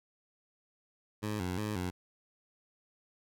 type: tone with vibrato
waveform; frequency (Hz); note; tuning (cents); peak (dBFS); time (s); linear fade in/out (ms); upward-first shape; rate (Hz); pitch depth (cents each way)
15% pulse; 98; G2; 0; -27; 1.22-1.91; 20; square; 2.8; 140
effects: none